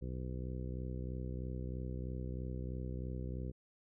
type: harmonic tone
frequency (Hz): 63.1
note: B1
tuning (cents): +38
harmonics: 1 / 2 / 3 / 4 / 5 / 6 / 7 / 8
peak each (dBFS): -41 / -43 / -47 / -52 / -52 / -52 / -56 / -54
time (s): 0.01-3.52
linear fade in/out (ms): 20
effects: none